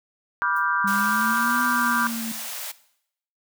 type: chord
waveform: sine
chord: G dominant seventh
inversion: first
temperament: just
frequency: 980 / 1176 / 1411.2 / 1568 Hz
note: B5 / D6 / F6 / G6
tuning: -14 / +2 / +18 / 0 cents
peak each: -28 / -25 / -26 / -25 dBFS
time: 0.42-2.07 s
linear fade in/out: 0 ms
type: noise with exponential decay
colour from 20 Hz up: violet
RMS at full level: -40 dBFS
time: 0.56-0.68 s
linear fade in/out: 5 ms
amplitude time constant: 25 ms
type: exponential two-way sweep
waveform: sine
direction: up then down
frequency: 196.9 to 246.9 to 224.7 Hz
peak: -27 dBFS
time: 0.84-2.32 s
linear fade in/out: 5 ms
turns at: 1.62 s
type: high-pass noise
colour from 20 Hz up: white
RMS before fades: -33 dBFS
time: 0.87-2.72 s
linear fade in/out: 10 ms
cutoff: 520 Hz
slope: 96 dB/octave
effects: noise-tail reverb RT60 0.7 s tail -17 dB re dry